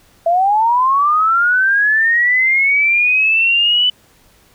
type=linear sweep; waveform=sine; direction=up; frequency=659.3 to 3000 Hz; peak=-10 dBFS; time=0.26-3.9 s; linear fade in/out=5 ms; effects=pink hiss -51 dBFS RMS until 4.54 s